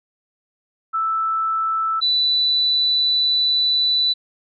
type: tone pair in turn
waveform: sine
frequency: 1318.5 / 3976 Hz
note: E6 / B7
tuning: 0 / +11 cents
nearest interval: octave + perfect fifth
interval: 1911 cents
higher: second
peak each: -18 / -15 dBFS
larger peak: second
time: 0.93-2.01 / 2.01-4.14 s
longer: second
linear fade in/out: 20 ms
effects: none